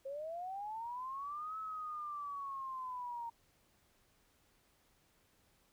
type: linear two-way sweep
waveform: sine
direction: up then down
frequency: 529 to 1301 to 923 Hz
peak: -40 dBFS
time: 0.05-3.3 s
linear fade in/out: 10 ms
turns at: 1.58 s
effects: pink hiss -72 dBFS RMS until 5.72 s